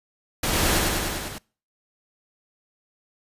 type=noise with echo; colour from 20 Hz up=pink; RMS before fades=-24 dBFS; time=0.43-0.79 s; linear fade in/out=5 ms; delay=99 ms; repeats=6; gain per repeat=-2 dB; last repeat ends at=1.384 s; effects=noise-tail reverb RT60 0.4 s tail -26 dB re dry + resampled to 32000 Hz